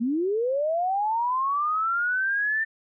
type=linear sweep; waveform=sine; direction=up; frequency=220 to 1800 Hz; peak=-22 dBFS; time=0-2.65 s; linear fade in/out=20 ms; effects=none